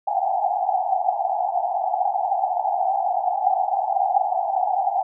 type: band-pass noise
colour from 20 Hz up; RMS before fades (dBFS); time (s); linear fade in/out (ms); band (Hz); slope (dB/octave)
white; -22; 0.07-5.03; 5; 710 to 810; 96
effects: none